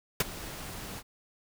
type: noise with ADSR envelope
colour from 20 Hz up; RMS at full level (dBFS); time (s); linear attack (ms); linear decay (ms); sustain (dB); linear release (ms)
pink; -22; 0.2-1.03; 4; 24; -19; 47
effects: none